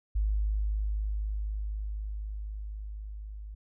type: tone with level ramp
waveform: sine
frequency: 52 Hz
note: G#1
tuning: 3 cents sharp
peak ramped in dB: -24 to -39 dBFS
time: 0.15-3.55 s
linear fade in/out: 10 ms
effects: none